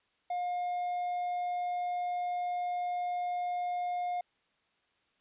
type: tone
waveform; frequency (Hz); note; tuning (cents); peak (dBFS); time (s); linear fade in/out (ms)
triangle; 713; F5; +36; -29; 0.3-4.21; 5
effects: white hiss -73 dBFS RMS until 5.2 s + resampled to 8000 Hz